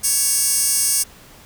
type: tone with high-pass filter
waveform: 15% pulse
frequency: 556 Hz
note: C#5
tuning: 5 cents sharp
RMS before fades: -18 dBFS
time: 0.03-1.04 s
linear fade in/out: 20 ms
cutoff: 7700 Hz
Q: 2.3
effects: pink hiss -45 dBFS RMS until 1.45 s